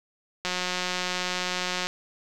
click train, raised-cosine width 0.2 ms, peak -11 dBFS, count 258, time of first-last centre 0.45-1.87 s, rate 181 Hz, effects none

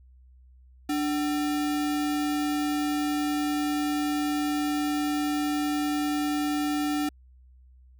sine tone with sample-and-hold, 294.9 Hz, D4, 7 cents sharp, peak -24 dBFS, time 0.89-7.09 s, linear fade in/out 5 ms, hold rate 1050 Hz, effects added 63 Hz sine -51 dBFS peak until 7.99 s

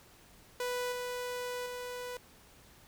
sawtooth tone with level steps, 493.9 Hz, B4, in tune, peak -29 / -32 / -35 dBFS, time 0.6-2.17 s, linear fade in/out 2 ms, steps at 0.92 / 1.66 s, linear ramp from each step 2 ms, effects pink hiss -59 dBFS RMS until 2.87 s

